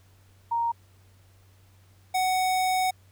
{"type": "tone pair in turn", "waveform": ["sine", "square"], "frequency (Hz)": [932.3, 744.7], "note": ["A#5", "F#5"], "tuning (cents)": [0, 11], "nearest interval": "major third", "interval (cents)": 389, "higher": "first", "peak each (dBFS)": -23, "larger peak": "neither", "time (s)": [[0.51, 0.72], [2.14, 2.91]], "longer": "second", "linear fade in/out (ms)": 10, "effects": ["added 95 Hz sine -55 dBFS peak until 3.11 s", "pink hiss -63 dBFS RMS until 3.11 s"]}